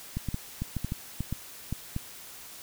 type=clicks; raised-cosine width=5 ms; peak=-18 dBFS; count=11; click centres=0.17 / 0.287 / 0.344 / 0.62 / 0.767 / 0.846 / 0.921 / 1.206 / 1.326 / 1.726 / 1.964 s; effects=white hiss -46 dBFS RMS until 2.62 s